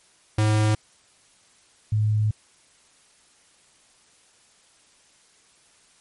square / sine tone pair in turn, 107.4 / 106.95 Hz, A2 / A2, -41 / -49 cents, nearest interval unison, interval 8 cents, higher first, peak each -18 dBFS, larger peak neither, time 0.38-0.75 / 1.92-2.31 s, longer second, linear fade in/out 5 ms, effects white hiss -58 dBFS RMS until 6 s + MP3 48 kbps

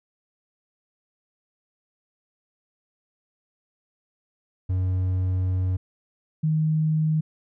triangle / sine tone pair in turn, 92.5 / 156.22 Hz, F#2 / D#3, 0 / +7 cents, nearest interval major sixth, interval 907 cents, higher second, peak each -19 dBFS, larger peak neither, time 4.69-5.77 / 6.43-7.21 s, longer first, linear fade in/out 10 ms, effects none

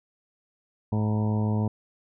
harmonic tone with a mistuned harmonic, 107.2 Hz, A2, 45 cents flat, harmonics 1 / 2 / 3 / 4 / 5 / 6 / 7 / 8 / 9, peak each -24 / -27 / -38 / -37 / -41 / -42 / -42 / -41 / -43 dBFS, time 0.92-1.68 s, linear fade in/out 5 ms, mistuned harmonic 8, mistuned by +79 cents, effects none

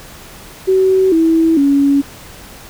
sine tone with pitch steps, 378.6 / 325.8 / 280.4 Hz, F#4 / E4 / C#4, +40 / -20 / +20 cents, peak -8 dBFS, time 0.67-2.02 s, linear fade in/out 20 ms, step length 450 ms, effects pink hiss -36 dBFS RMS until 2.69 s

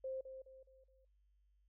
sine tone with echo, 526 Hz, C5, 9 cents sharp, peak -40 dBFS, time 0.04-0.21 s, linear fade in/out 5 ms, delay 210 ms, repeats 4, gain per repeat -8 dB, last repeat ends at 1.05 s, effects noise-tail reverb RT60 0.3 s tail -24 dB re dry + added 50 Hz sine -70 dBFS peak until 1.68 s

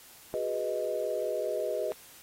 sine chord, G# minor seventh, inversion third, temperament equal, 370 / 415.3 / 493.9 / 622.3 Hz, F#4 / G#4 / B4 / D#5, 0 / 0 / 0 / 0 cents, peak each -38 / -35 / -34 / -32 dBFS, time 0.34-1.92 s, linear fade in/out 0 ms, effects white hiss -53 dBFS RMS until 2.22 s + AAC 48 kbps

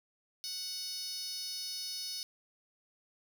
10% pulse tone with high-pass filter, 740 Hz, F#5, in tune, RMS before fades -40 dBFS, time 0.44-2.23 s, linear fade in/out 0 ms, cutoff 5100 Hz, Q 3.5, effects none

